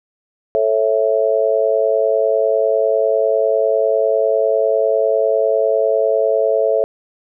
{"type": "chord", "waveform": "sine", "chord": "A major", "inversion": "none", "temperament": "just", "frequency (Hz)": [440, 550, 660], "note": ["A4", "C#5", "E5"], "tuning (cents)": [0, -14, 2], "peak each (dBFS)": -17, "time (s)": [0.55, 6.84], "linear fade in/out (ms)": 0, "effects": []}